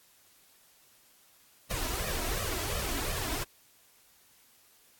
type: noise with flanger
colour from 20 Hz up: pink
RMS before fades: -33 dBFS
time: 1.7-3.44 s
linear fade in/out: 10 ms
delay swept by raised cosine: 1.6 to 3.1 ms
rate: 2.8 Hz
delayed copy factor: +0.85
effects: white hiss -62 dBFS RMS until 4.99 s + AAC 64 kbps